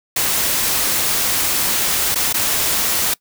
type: noise with dropouts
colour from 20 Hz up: white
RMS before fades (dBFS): -18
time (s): 0.16-3.14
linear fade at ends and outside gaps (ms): 5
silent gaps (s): 2.146-2.156 / 2.328-2.341
effects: noise-tail reverb RT60 0.1 s tail -23 dB re dry